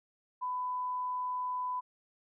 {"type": "tone", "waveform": "sine", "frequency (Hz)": 1000, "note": "B5", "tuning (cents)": 21, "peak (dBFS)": -32, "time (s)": [0.41, 1.81], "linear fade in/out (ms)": 20, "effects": []}